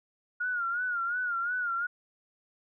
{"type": "tone with vibrato", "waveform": "sine", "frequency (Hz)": 1429, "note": "F6", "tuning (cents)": 39, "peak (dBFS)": -28, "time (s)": [0.4, 1.87], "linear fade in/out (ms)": 10, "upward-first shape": "sine", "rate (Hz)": 2.8, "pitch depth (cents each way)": 85, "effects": []}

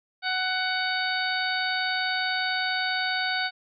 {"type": "harmonic tone with a mistuned harmonic", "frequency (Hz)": 745, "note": "F#5", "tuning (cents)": 12, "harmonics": [1, 2, 3, 4, 5, 6], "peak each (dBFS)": [-31, -28, -33, -37, -33, -33], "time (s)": [0.22, 3.51], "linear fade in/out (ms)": 50, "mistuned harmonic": 6, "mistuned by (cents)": 21, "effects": []}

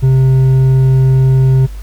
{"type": "tone with hard clipping", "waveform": "triangle", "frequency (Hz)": 131.7, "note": "C3", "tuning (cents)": 12, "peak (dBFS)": -7, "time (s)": [0.02, 1.67], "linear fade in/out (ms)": 20, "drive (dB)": 7, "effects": ["added 50 Hz sine -23 dBFS peak until 1.82 s", "pink hiss -42 dBFS RMS until 1.82 s"]}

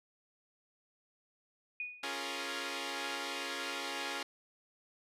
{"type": "tone with exponential decay", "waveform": "sine", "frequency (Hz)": 2469, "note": "D#7", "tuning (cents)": -14, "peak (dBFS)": -34, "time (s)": [1.8, 2.2], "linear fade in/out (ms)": 2, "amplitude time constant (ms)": 86}
{"type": "chord", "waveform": "5% pulse", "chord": "Bb minor seventh", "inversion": "first", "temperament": "equal", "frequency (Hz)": [277.2, 349.2, 415.3, 466.2], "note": ["Db4", "F4", "Ab4", "Bb4"], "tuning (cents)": [0, 0, 0, 0], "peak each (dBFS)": [-30, -31, -32, -32], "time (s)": [2.03, 4.23], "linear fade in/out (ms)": 5}
{"effects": ["low-pass 9000 Hz 12 dB/octave"]}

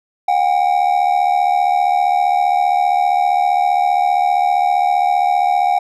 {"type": "ring-modulated tone", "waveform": "triangle", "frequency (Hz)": 761, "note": "F#5", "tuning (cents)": 48, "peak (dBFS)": -7, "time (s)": [0.28, 5.79], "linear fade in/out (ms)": 5, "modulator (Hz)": 37.6, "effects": []}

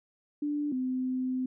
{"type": "tone pair in turn", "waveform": "sine", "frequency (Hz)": [293.7, 256.5], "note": ["D4", "C4"], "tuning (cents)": [0, -34], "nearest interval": "major second", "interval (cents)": 234, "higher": "first", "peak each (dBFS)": -28, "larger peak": "neither", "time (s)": [[0.42, 0.72], [0.72, 1.46]], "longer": "second", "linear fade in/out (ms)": 5, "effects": []}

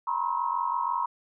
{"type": "tone cluster", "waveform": "sine", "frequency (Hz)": [938, 984, 1073, 1291], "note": ["A#5", "B5", "C6", "E6"], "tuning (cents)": [11, -7, 43, -37], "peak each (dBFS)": [-30, -30, -30, -39], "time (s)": [0.07, 1.06], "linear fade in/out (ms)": 5, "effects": []}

